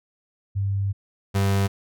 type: tone pair in turn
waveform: sine / 35% pulse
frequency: 98.8 / 98.37 Hz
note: G2 / G2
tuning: +14 / +7 cents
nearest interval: unison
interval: 7 cents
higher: first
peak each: -21 / -17 dBFS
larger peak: second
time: 0.55-0.93 / 1.34-1.68 s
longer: first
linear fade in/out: 20 ms
effects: none